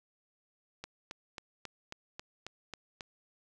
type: click train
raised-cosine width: 0.2 ms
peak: -24 dBFS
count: 9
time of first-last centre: 0.84-3.008 s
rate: 3.69 Hz
effects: none